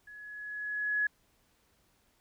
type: tone with level ramp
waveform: sine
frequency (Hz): 1689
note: G#6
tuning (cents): +29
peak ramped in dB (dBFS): -47 to -25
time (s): 0.07-1.07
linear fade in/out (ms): 5
effects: pink hiss -70 dBFS RMS until 2.2 s

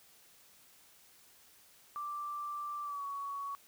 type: tone with pitch glide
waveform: sine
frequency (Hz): 1174.7 to 1121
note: D6 to C#6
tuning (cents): 0 to +19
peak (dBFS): -37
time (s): 1.96-3.55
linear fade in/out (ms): 0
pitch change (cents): -81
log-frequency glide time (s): 2.83-3.04
effects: white hiss -62 dBFS RMS until 3.67 s

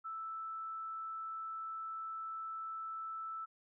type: tone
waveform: sine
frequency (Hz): 1318.5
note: E6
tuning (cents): 0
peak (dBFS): -40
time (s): 0.04-3.46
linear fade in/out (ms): 20
effects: none

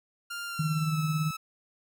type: tone with pitch glide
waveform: sawtooth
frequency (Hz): 1398 to 1304.4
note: F6 to E6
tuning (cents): +1 to -19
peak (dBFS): -31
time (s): 0.3-1.37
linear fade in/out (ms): 10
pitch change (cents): -120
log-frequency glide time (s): 0.46-0.98
type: tone with tremolo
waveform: sine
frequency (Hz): 155.6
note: D#3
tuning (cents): 0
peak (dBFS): -23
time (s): 0.59-1.31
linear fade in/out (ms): 5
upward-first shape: triangle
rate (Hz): 18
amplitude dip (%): 60
effects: none

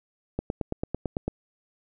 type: click train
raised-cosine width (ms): 2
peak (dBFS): -14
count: 9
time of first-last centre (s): 0.39-1.28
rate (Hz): 8.99
effects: none

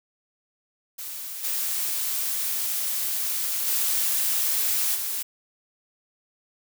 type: noise with level steps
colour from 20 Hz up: blue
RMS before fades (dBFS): -35 / -27 / -24 / -29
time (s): 0.98-5.23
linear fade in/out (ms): 10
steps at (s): 1.43 / 3.66 / 4.94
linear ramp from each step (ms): 20
effects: none

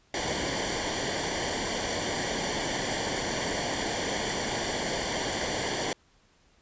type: noise with comb filter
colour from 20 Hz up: pink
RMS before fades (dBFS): -30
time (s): 0.14-5.93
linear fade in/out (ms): 2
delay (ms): 0.77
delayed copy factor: -0.75
effects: pink hiss -64 dBFS RMS until 6.61 s + resampled to 16000 Hz

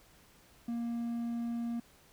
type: tone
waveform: triangle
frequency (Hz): 234.6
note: A#3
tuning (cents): +11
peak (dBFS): -31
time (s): 0.68-1.8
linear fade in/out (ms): 5
effects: pink hiss -62 dBFS RMS until 2.12 s

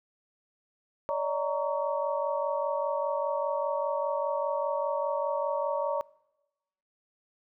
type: tone cluster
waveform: sine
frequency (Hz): 570 / 615 / 929 / 1126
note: C#5 / D#5 / A#5 / C#6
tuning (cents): +48 / -20 / -6 / +27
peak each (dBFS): -30 / -34 / -33 / -37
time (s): 1.09-6.01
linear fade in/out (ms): 0
effects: noise-tail reverb RT60 1.0 s tail -23 dB re dry

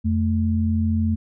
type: tone pair together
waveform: sine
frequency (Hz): 87.31 / 220.3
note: F2 / A3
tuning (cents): 0 / +2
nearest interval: octave + major third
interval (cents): 1602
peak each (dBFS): -20 / -21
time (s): 0.04-1.16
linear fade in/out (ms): 20
effects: none

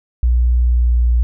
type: tone with pitch glide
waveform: sine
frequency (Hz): 60.4 to 59.53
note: B1 to A#1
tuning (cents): -38 to +37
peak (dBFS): -10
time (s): 0.23-1.23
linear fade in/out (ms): 0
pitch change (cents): -25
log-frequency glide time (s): 0.64-0.97
effects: none

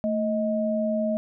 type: tone pair together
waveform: sine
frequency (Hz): 222.2 / 628.5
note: A3 / D#5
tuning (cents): +17 / +17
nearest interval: octave + tritone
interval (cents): 1800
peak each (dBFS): -25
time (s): 0.04-1.17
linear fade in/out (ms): 0
effects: none

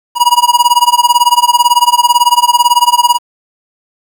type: tone with tremolo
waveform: square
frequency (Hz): 964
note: B5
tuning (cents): -42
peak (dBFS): -3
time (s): 0.15-3.19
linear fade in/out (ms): 50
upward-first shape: sine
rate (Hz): 18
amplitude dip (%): 95
effects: 7-bit

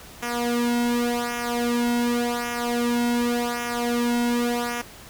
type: tone with flanger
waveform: sawtooth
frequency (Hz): 239.5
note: A#3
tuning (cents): +47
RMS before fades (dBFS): -24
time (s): 0.22-4.82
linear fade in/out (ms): 10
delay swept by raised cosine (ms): 0.23 to 1.73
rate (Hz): 0.88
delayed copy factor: -0.8
effects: pink hiss -44 dBFS RMS until 5.09 s

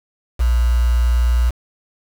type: tone with quantisation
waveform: sine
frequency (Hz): 59.8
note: A#1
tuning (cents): +45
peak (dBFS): -12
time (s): 0.39-1.51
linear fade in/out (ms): 20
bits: 5
effects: none

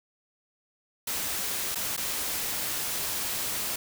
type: noise with dropouts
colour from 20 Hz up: white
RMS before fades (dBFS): -31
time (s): 1.07-3.76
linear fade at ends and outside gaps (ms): 5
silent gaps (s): 1.748-1.755 / 1.966-1.975
effects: none

